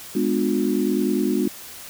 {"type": "chord", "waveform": "sine", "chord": "G# diminished seventh", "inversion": "none", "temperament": "just", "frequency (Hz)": [207.7, 249.2, 299, 358.8], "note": ["G#3", "B3", "D4", "F4"], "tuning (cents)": [0, 16, 31, 47], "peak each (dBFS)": -24, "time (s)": [0.15, 1.48], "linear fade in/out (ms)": 5, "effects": ["white hiss -39 dBFS RMS until 1.89 s"]}